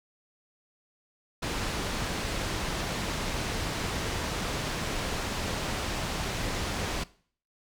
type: low-pass noise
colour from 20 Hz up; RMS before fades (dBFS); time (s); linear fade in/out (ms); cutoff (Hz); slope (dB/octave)
pink; -32; 1.42-7.04; 10; 6700; 12
effects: noise-tail reverb RT60 0.5 s tail -20 dB re dry